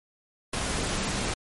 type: tone in noise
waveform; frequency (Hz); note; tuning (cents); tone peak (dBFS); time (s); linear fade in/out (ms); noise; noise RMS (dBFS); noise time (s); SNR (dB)
sine; 194.1; G3; -17; -36; 0.88-1.22; 5; pink; -29; 0.53-1.34; -10
effects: MP3 48 kbps